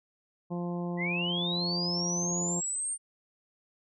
harmonic tone, 174.61 Hz, F3, in tune, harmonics 1 / 2 / 3 / 4 / 5 / 6, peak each -32 / -38 / -42 / -44 / -46 / -48 dBFS, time 0.5-2.61 s, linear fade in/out 20 ms
sine linear sweep, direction up, 1916 to 8870 Hz, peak -30 dBFS, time 0.97-2.98 s, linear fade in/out 50 ms
effects none

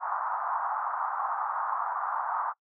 pink band-pass noise, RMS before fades -31 dBFS, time 0-2.54 s, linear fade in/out 50 ms, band 810 to 1300 Hz, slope 48 dB/octave, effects noise-tail reverb RT60 0.1 s tail -24 dB re dry

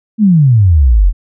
sine exponential sweep, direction down, 227.3 to 40.2 Hz, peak -4 dBFS, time 0.18-1.13 s, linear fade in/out 50 ms, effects none

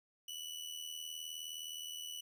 sawtooth tone with amplitude modulation, 2960 Hz, F#7, in tune, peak -37 dBFS, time 0.28-2.21 s, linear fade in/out 5 ms, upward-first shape sine, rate 79.3 Hz, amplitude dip 65%, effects none

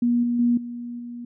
sine tone with level steps, 239.7 Hz, A#3, 48 cents sharp, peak -17 / -20 / -16 / -30 / -32 dBFS, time 0.02-1.25 s, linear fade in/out 5 ms, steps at 0.23 / 0.39 / 0.57 / 0.99 s, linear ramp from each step 5 ms, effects none

